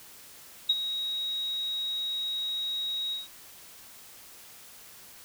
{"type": "tone with ADSR envelope", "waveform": "sine", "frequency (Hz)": 3800, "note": "A#7", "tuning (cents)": 33, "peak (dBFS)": -18, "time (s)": [0.69, 3.28], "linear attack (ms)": 8, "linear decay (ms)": 38, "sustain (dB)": -11, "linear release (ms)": 160, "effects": ["white hiss -50 dBFS RMS until 5.24 s"]}